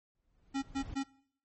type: noise with exponential growth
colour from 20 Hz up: brown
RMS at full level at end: -41 dBFS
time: 0.15-0.94 s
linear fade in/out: 0 ms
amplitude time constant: 170 ms
type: tone bursts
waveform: square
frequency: 272.4 Hz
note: C#4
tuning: 30 cents flat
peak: -32 dBFS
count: 3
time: 0.54-1.038 s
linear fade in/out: 20 ms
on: 86 ms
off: 120 ms
effects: noise-tail reverb RT60 0.6 s tail -21 dB re dry + MP3 32 kbps